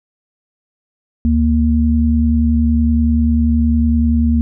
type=tone pair together; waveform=sine; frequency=74.19 / 233.1 Hz; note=D2 / A#3; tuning=+18 / 0 cents; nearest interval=octave + minor sixth; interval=1982 cents; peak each=-13 dBFS; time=1.25-4.41 s; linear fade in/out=0 ms; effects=none